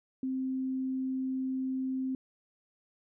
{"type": "tone", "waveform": "sine", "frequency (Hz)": 261.6, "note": "C4", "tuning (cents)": 0, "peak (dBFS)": -30, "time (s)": [0.23, 2.15], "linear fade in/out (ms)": 2, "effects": []}